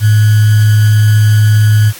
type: tone with sample-and-hold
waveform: sine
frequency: 106.8 Hz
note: G#2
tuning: 49 cents sharp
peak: -4 dBFS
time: 0-1.93 s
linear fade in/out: 50 ms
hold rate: 1575 Hz
effects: white hiss -31 dBFS RMS until 1.99 s + AAC 64 kbps